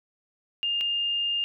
sine tone pair in turn, 2815 / 2815 Hz, F7 / F7, +13 / +13 cents, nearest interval unison, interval 0 cents, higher neither, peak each -24 / -24 dBFS, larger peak neither, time 0.63-0.81 / 0.81-1.44 s, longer second, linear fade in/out 0 ms, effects none

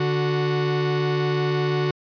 45% pulse tone pair together, 146.4 / 368.9 Hz, D3 / F#4, -5 / -5 cents, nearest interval octave + major third, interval 1600 cents, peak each -23 dBFS, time 0-1.91 s, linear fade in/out 5 ms, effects resampled to 11025 Hz

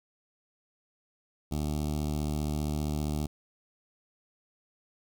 15% pulse tone with notch filter, 75.1 Hz, D2, 39 cents sharp, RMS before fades -31 dBFS, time 1.51-3.27 s, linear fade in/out 10 ms, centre 1700 Hz, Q 0.52, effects none

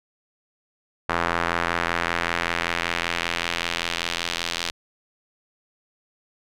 sawtooth tone with band-pass filter sweep, 85.2 Hz, F2, 42 cents flat, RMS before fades -26 dBFS, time 1.09-4.71 s, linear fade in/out 5 ms, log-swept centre 1300 to 3900 Hz, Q 1.3, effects none

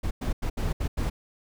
brown noise bursts at uneven times, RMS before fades -27 dBFS, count 6, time 0.03-0.11 / 0.21-0.33 / 0.42-0.5 / 0.57-0.73 / 0.8-0.88 / 0.97-1.1 s, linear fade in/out 10 ms, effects none

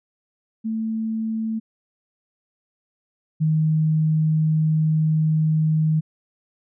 sine tone pair in turn, 221.9 / 156.54 Hz, A3 / D#3, +15 / +11 cents, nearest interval tritone, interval 604 cents, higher first, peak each -22 / -16 dBFS, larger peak second, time 0.64-1.6 / 3.4-6.01 s, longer second, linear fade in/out 20 ms, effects none

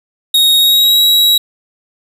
45% pulse tone with pitch glide, 3754 to 3866 Hz, A#7 to B7, +11 to -38 cents, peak -6 dBFS, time 0.34-1.38 s, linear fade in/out 5 ms, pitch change +51 cents, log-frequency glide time 0.58-1.02 s, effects 8-bit

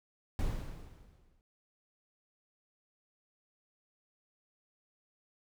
brown noise with exponential decay, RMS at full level -31 dBFS, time 0.39-1.41 s, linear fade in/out 1 ms, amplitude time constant 220 ms, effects none

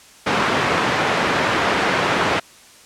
white band-pass noise, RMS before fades -19 dBFS, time 0.26-2.4 s, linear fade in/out 10 ms, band 120 to 1700 Hz, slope 12 dB/octave, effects white hiss -46 dBFS RMS until 2.85 s + low-pass 9000 Hz 12 dB/octave

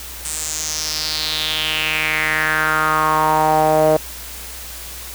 sawtooth tone with band-pass filter sweep, 155.56 Hz, D#3, in tune, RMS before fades -18 dBFS, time 0.25-3.97 s, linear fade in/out 5 ms, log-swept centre 8600 to 580 Hz, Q 4.4, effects added 60 Hz sine -37 dBFS peak until 5.14 s + white hiss -33 dBFS RMS until 5.14 s

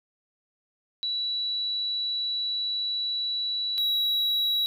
sine / triangle tone pair in turn, 3933 / 3888 Hz, B7 / B7, -8 / -28 cents, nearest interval unison, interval 20 cents, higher first, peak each -26 / -21 dBFS, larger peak second, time 1.03-3.78 / 3.78-4.66 s, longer first, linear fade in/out 0 ms, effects none

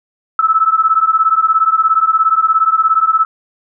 sine beating tone pair, 1300 / 1317 Hz, E6 / E6, -24 / -2 cents, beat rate 17 Hz, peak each -12 / -12 dBFS, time 0.39-3.25 s, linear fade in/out 2 ms, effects none

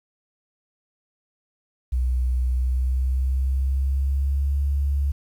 sine tone with pitch glide, 62.6 to 70.27 Hz, B1 to C#2, +24 to +24 cents, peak -19 dBFS, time 1.92-5.12 s, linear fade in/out 10 ms, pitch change +200 cents, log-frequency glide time 2.5-4.6 s, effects 9-bit

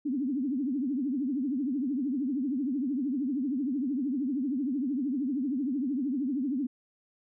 sine tone with vibrato, 268.9 Hz, C4, 47 cents sharp, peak -27 dBFS, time 0.05-6.67 s, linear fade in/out 10 ms, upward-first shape triangle, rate 13 Hz, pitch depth 240 cents each way, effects none

